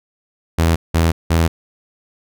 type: tone bursts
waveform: sawtooth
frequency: 82.41 Hz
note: E2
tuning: in tune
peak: -8 dBFS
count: 3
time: 0.58-1.48 s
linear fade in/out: 10 ms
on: 180 ms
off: 180 ms
effects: none